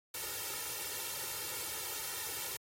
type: noise with comb filter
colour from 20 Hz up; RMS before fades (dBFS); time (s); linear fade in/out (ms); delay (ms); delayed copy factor
white; -40; 0.14-2.57; 5; 2.2; +0.85
effects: high-pass 80 Hz 12 dB/octave + AAC 48 kbps